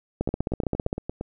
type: two click trains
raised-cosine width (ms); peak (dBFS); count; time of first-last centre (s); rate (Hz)
2; -11 / -16; 12 / 9; 0.21-0.929 / 0.29-1.211; 15.3 / 8.69
effects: none